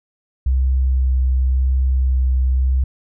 sine tone with vibrato, 64.7 Hz, C2, 19 cents flat, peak -13 dBFS, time 0.46-2.84 s, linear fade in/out 5 ms, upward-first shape sine, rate 0.94 Hz, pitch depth 13 cents each way, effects none

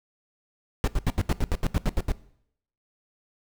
brown noise bursts, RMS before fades -22 dBFS, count 12, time 0.84-2.118 s, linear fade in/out 0 ms, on 35 ms, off 78 ms, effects noise-tail reverb RT60 0.7 s tail -19 dB re dry

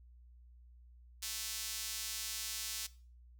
sawtooth tone with high-pass filter, 220 Hz, A3, in tune, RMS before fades -41 dBFS, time 1.22-2.87 s, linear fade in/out 10 ms, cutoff 4700 Hz, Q 0.79, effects noise-tail reverb RT60 0.4 s tail -19 dB re dry + added 60 Hz sine -56 dBFS peak until 3.39 s

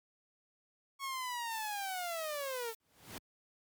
sawtooth linear sweep, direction down, 1108.7 to 440 Hz, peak -33 dBFS, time 0.99-2.74 s, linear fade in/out 50 ms
blue noise, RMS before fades -49 dBFS, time 1.51-2.75 s, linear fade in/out 5 ms
pink noise with exponential growth, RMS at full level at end -42 dBFS, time 2.8-3.18 s, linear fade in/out 1 ms, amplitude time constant 82 ms
effects high-pass 80 Hz 12 dB/octave + MP3 96 kbps

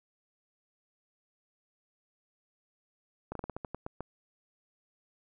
slowing click train, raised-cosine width 1 ms, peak -23 dBFS, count 10, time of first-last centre 3.32-4.006 s, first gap 33 ms, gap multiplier 1.2, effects none

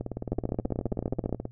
two click trains, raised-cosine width 2 ms, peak -19 / -14 dBFS, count 28 / 16, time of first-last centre 0.01-1.454 / 0.32-1.327 s, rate 18.7 / 14.9 Hz, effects noise-tail reverb RT60 0.1 s tail -22 dB re dry + added 119 Hz sine -47 dBFS peak until 1.51 s

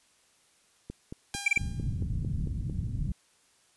click train, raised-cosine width 3 ms, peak -25 dBFS, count 9, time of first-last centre 0.9-2.698 s, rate 4.45 Hz
5% pulse tone with exponential decay, 804 Hz, G5, 44 cents sharp, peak -20 dBFS, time 1.34-2.03 s, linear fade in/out 1 ms, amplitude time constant 150 ms
triangle tone bursts, 2349 Hz, D7, in tune, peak -18 dBFS, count 3, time 1.46-1.58 s, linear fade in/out 5 ms, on 22 ms, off 27 ms
white low-pass noise, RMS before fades -32 dBFS, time 1.59-3.12 s, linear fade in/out 5 ms, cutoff 160 Hz, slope 24 dB/octave
effects white hiss -65 dBFS RMS until 3.76 s + resampled to 24000 Hz

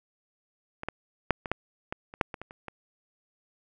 clicks, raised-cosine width 0.5 ms, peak -21 / -15 / -6 / -19 / -11 / -17 / -28 / -7 / -21 / -24 / -29 / -23 dBFS, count 12, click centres 0.834 / 0.886 / 1.307 / 1.458 / 1.516 / 1.925 / 2.139 / 2.212 / 2.342 / 2.416 / 2.509 / 2.683 s, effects none

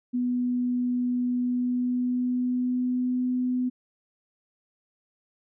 sine tone with pitch glide, 246.9 to 251.1 Hz, B3 to B3, 0 to +29 cents, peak -23 dBFS, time 0.13-3.7 s, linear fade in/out 20 ms, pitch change +29 cents, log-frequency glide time 1.4-3.24 s, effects none

